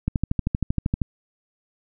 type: click train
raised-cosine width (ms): 5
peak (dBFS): -9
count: 13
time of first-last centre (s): 0.08-1.018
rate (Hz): 12.8
effects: none